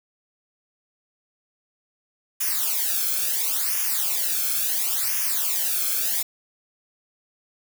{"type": "noise with flanger", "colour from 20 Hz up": "blue", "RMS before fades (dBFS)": -24, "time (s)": [2.4, 6.23], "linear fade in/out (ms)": 10, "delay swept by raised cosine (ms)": [0.24, 1.06], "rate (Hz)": 0.72, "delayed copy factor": -0.9, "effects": []}